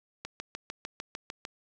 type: click train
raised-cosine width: 0.2 ms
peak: -20 dBFS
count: 9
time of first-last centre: 0.25-1.451 s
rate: 6.66 Hz
effects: none